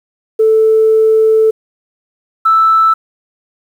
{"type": "tone pair in turn", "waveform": "sine", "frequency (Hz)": [440, 1318.5], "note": ["A4", "E6"], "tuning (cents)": [0, 0], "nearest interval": "octave + perfect fifth", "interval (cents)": 1900, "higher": "second", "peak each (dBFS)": -5, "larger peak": "neither", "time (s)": [[0.39, 1.51], [2.45, 2.94]], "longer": "first", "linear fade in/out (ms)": 10, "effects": ["tanh soft clip ceiling -1 dBFS", "7-bit"]}